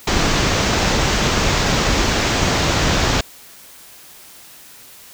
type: low-pass noise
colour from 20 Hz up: pink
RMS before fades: -17 dBFS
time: 0.07-3.21 s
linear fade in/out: 5 ms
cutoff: 7100 Hz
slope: 48 dB/octave
effects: white hiss -42 dBFS RMS until 5.13 s